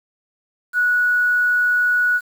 sine tone with quantisation, 1467 Hz, F#6, 15 cents flat, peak -14 dBFS, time 0.73-2.21 s, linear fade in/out 50 ms, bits 7, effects none

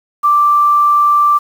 sine tone with quantisation, 1174.7 Hz, D6, in tune, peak -7 dBFS, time 0.23-1.39 s, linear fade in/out 20 ms, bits 6, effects none

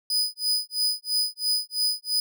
40% pulse tone with tremolo, 4978 Hz, D#8, in tune, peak -19 dBFS, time 0.1-2.2 s, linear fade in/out 2 ms, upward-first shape sine, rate 3 Hz, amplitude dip 100%, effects none

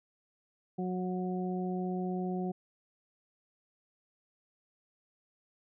harmonic tone, 183 Hz, F#3, 19 cents flat, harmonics 1 / 2 / 3 / 4, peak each -33 / -37 / -48 / -41 dBFS, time 0.78-2.52 s, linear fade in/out 10 ms, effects none

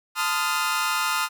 sawtooth chord, F dominant seventh, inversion first, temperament equal with one note detuned, 880 / 1027.3 / 1244.5 / 1396.9 Hz, A5 / C6 / Eb6 / F6, 0 / -32 / 0 / 0 cents, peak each -27 / -26 / -23 / -23 dBFS, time 0.15-1.29 s, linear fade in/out 50 ms, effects none

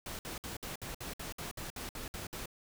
pink noise bursts, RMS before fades -42 dBFS, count 13, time 0.06-2.458 s, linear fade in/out 2 ms, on 130 ms, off 59 ms, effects none

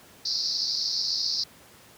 white band-pass noise, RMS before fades -28 dBFS, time 0.25-1.44 s, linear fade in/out 5 ms, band 4200 to 5400 Hz, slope 96 dB/octave, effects pink hiss -52 dBFS RMS until 1.97 s + high-pass 100 Hz 12 dB/octave

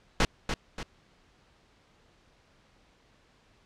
pink noise with echo, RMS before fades -22 dBFS, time 0.2-0.25 s, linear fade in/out 2 ms, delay 290 ms, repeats 2, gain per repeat -7 dB, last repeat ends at 0.83 s, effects pink hiss -63 dBFS RMS until 3.65 s + low-pass 5000 Hz 12 dB/octave

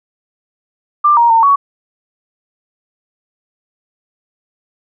sine tone with pitch steps, 1186 / 940 / 908 / 1122 Hz, D6 / A#5 / A#5 / C#6, +17 / +14 / -46 / +21 cents, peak -6 dBFS, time 1.04-1.56 s, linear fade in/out 10 ms, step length 130 ms, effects none

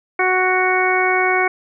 harmonic tone, 370 Hz, F#4, in tune, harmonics 1 / 2 / 3 / 4 / 5 / 6, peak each -20 / -20 / -23 / -22 / -25 / -19 dBFS, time 0.19-1.48 s, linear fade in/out 5 ms, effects none

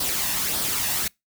white noise with flanger, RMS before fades -25 dBFS, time 0-1.08 s, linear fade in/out 5 ms, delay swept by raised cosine 0.21 to 1.14 ms, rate 1.7 Hz, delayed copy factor +0.5, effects noise-tail reverb RT60 0.2 s tail -26 dB re dry

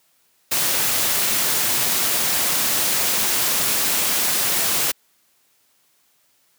white noise, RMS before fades -20 dBFS, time 0.51-4.92 s, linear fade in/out 10 ms, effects white hiss -62 dBFS RMS until 6.58 s + high-pass 100 Hz 12 dB/octave

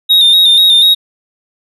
triangle tone with vibrato, 3698 Hz, A#7, 15 cents flat, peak -3 dBFS, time 0.09-0.95 s, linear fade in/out 20 ms, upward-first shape square, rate 4.1 Hz, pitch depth 38 cents each way, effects none

